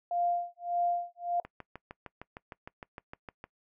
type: tone with tremolo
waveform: sine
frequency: 698.5 Hz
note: F5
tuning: in tune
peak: -25 dBFS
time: 0.11-1.4 s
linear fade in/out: 2 ms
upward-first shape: sine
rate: 1.7 Hz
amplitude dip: 100%
type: click train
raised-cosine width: 0.5 ms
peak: -27 dBFS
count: 14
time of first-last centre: 1.45-3.441 s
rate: 6.53 Hz
effects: noise-tail reverb RT60 0.1 s tail -22 dB re dry